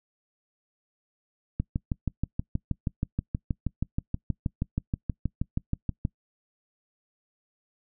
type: click train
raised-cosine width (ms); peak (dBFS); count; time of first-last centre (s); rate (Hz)
5; -14; 29; 1.6-6.052; 6.29
effects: noise-tail reverb RT60 0.1 s tail -24 dB re dry